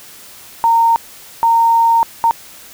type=tone bursts at uneven times; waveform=sine; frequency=920 Hz; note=A#5; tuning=23 cents flat; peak=-8 dBFS; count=3; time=0.64-0.96 / 1.43-2.03 / 2.24-2.31 s; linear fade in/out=0 ms; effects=white hiss -38 dBFS RMS until 2.73 s